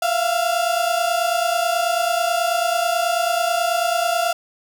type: tone pair together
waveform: 35% pulse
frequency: 674 / 703.2 Hz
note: E5 / F5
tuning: +38 / +12 cents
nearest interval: minor second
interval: 74 cents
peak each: -19 dBFS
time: 0.02-4.33 s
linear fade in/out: 5 ms
effects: none